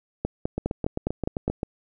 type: two click trains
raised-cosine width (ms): 2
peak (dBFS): -13 / -11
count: 9 / 7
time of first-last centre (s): 0.58-1.631 / 0.25-1.48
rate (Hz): 7.61 / 4.88
effects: none